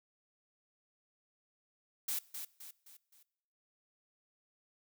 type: noise with echo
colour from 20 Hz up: blue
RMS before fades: -36 dBFS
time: 2.08-2.19 s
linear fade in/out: 5 ms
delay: 260 ms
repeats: 4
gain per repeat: -7 dB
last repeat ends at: 3.23 s
effects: noise-tail reverb RT60 0.9 s tail -22 dB re dry